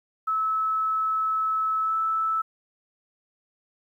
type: tone with pitch glide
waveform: sine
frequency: 1300 to 1312.8 Hz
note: E6 to E6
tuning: -24 to -8 cents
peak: -22 dBFS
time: 0.27-2.42 s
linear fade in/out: 10 ms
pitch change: +16 cents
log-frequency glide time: 1.82-1.95 s
effects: 10-bit